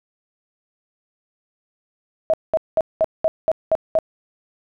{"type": "tone bursts", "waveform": "sine", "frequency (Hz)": 640, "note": "D#5", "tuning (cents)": 49, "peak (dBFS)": -13, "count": 8, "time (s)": [2.3, 3.988], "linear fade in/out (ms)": 0, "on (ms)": 36, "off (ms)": 200, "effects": []}